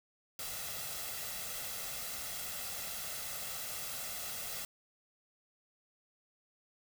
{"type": "noise with comb filter", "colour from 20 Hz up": "white", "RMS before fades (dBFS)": -41, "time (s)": [0.39, 4.65], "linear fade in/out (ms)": 2, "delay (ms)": 1.5, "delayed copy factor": 0.6, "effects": []}